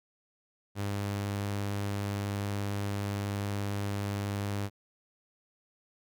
sawtooth tone, 101 Hz, G#2, 48 cents flat, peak -27 dBFS, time 0.75-4.7 s, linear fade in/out 50 ms, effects Opus 48 kbps

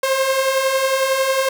sawtooth beating tone pair, 523.3 / 534.3 Hz, C5 / C5, 0 / +36 cents, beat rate 11 Hz, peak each -19 / -13 dBFS, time 0.03-1.49 s, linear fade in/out 5 ms, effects none

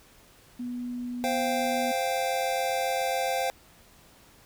sine tone, 244.9 Hz, B3, 14 cents flat, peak -31 dBFS, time 0.59-1.92 s, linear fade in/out 10 ms
square chord, C suspended fourth, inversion none, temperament just, 523.3 / 697.7 / 784.9 Hz, C5 / F5 / G5, 0 / -2 / +2 cents, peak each -31 dBFS, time 1.24-3.5 s, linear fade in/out 0 ms
effects pink hiss -56 dBFS RMS until 4.45 s

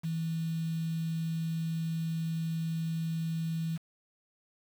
sine tone with quantisation, 163.1 Hz, E3, 18 cents flat, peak -30 dBFS, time 0.03-3.78 s, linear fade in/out 20 ms, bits 8, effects none

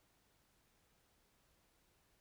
silence, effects pink hiss -75 dBFS RMS until 2.2 s

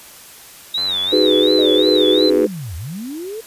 sine tone with vibrato, 3728 Hz, A#7, 1 cent flat, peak -17 dBFS, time 0.74-2.3 s, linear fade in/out 5 ms, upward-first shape sine, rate 2.8 Hz, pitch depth 150 cents each way
click train, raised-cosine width 0.5 ms, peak -18 dBFS, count 157, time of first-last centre 0.78-2.443 s, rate 93.8 Hz
sine chord, G# minor seventh, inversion second, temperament just, 311.5 / 373.8 / 415.3 / 498.4 Hz, D#4 / F#4 / G#4 / B4, +2 / +18 / 0 / +16 cents, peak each -17 dBFS, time 1.12-2.47 s, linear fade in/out 10 ms
sine linear two-way sweep, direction down then up, 619 to 73.42 to 460.7 Hz, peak -25 dBFS, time 1.58-3.41 s, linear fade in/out 10 ms, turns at 2.76 s
effects white hiss -40 dBFS RMS until 3.46 s + resampled to 32000 Hz

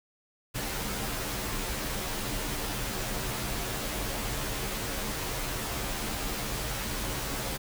pink noise with comb filter, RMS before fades -33 dBFS, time 0.54-7.58 s, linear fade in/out 20 ms, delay 12 ms, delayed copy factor -0.85, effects none

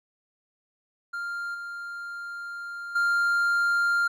triangle tone with level steps, 1396.9 Hz, F6, in tune, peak -28 / -32 / -19 dBFS, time 1.13-4.08 s, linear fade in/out 10 ms, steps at 1.54 / 2.95 s, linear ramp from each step 10 ms, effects none

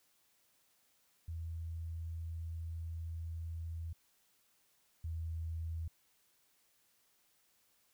sine tone pair in turn, 82.41 / 81.7 Hz, E2 / E2, 0 / -15 cents, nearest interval unison, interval 15 cents, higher first, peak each -39 / -37 dBFS, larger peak second, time 1.28-3.93 / 5.04-5.88 s, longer first, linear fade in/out 5 ms, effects white hiss -73 dBFS RMS until 7.93 s

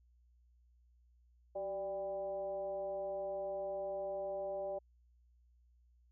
sine tone with frequency modulation, 587.3 Hz, D5, in tune, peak -37 dBFS, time 1.55-4.79 s, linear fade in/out 10 ms, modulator 206 Hz, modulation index 0.68, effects added 60 Hz sine -65 dBFS peak until 6.11 s

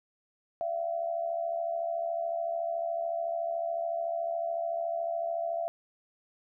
sine tone with amplitude modulation, 674 Hz, E5, 38 cents sharp, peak -26 dBFS, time 0.61-5.68 s, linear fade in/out 0 ms, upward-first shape sine, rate 73.8 Hz, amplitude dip 70%, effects none

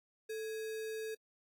sine tone with sample-and-hold, 440 Hz, A4, in tune, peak -38 dBFS, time 0.29-1.15 s, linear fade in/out 10 ms, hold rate 2100 Hz, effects AAC 64 kbps

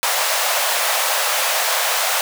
pink high-pass noise, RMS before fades -19 dBFS, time 0.03-2.21 s, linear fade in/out 0 ms, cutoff 550 Hz, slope 48 dB/octave, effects none

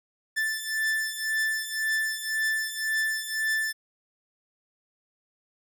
45% pulse beating tone pair, 1760 / 1761.9 Hz, A6 / A6, 0 / +2 cents, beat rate 1.9 Hz, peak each -28 / -30 dBFS, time 0.36-3.73 s, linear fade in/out 20 ms, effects none

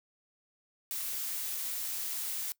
blue noise, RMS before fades -36 dBFS, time 0.91-2.52 s, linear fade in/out 0 ms, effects noise-tail reverb RT60 0.1 s tail -22 dB re dry

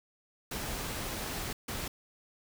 pink noise bursts at uneven times, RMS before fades -37 dBFS, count 2, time 0.51-1.53 / 1.68-1.88 s, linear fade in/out 5 ms, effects none

